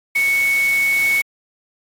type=tone in noise; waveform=sine; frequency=2217 Hz; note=C#7; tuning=in tune; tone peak=-14 dBFS; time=0.15-1.22 s; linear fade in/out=10 ms; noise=white; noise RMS=-29 dBFS; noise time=0.15-1.22 s; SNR=+12 dB; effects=AAC 48 kbps